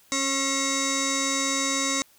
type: tone with frequency modulation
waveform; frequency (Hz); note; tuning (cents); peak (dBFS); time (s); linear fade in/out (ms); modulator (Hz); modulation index
sine; 2990; F#7; +17; -21; 0.12-2.02; 0; 816; 5.6
effects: tanh soft clip ceiling -20 dBFS + white hiss -58 dBFS RMS until 2.18 s